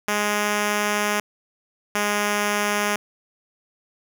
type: tone pair in turn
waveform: 5% pulse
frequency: 207.9 / 206.8 Hz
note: G#3 / G#3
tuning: +2 / -7 cents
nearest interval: unison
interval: 9 cents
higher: first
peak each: -9 dBFS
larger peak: neither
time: 0.08-1.2 / 1.95-2.96 s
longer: first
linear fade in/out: 2 ms
effects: none